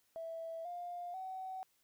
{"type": "tone with pitch steps", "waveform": "triangle", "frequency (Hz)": [657, 704.2, 754.7], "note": ["E5", "F5", "F#5"], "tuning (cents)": [-6, 14, 34], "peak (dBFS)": -37, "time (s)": [0.16, 1.63], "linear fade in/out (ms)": 0, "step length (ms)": 490, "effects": ["tanh soft clip ceiling -39 dBFS", "white hiss -75 dBFS RMS until 1.83 s"]}